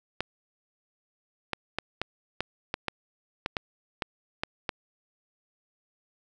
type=clicks; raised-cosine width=0.3 ms; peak=-12 dBFS; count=12; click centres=0.206 / 1.533 / 1.786 / 2.016 / 2.406 / 2.741 / 2.883 / 3.461 / 3.568 / 4.022 / 4.435 / 4.692 s; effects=none